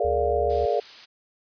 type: chord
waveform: sine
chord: Bb dominant seventh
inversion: third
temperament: just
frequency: 419.5 / 466.2 / 582.7 / 699.2 Hz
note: Ab4 / Bb4 / D5 / F5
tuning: +17 / 0 / -14 / +2 cents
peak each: -26 dBFS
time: 0-0.8 s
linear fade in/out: 5 ms
type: tone with vibrato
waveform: triangle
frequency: 73.6 Hz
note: D2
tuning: 4 cents sharp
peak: -28 dBFS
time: 0.04-0.66 s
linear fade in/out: 10 ms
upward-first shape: square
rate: 17 Hz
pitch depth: 17 cents each way
type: noise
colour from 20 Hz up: blue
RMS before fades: -37 dBFS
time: 0.49-1.06 s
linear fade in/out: 20 ms
effects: resampled to 11025 Hz